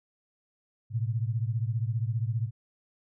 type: beating tone pair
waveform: sine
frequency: 110 / 125 Hz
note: A2 / B2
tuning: 0 / +21 cents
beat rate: 15 Hz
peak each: -28 / -31 dBFS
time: 0.9-2.51 s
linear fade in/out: 50 ms
effects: none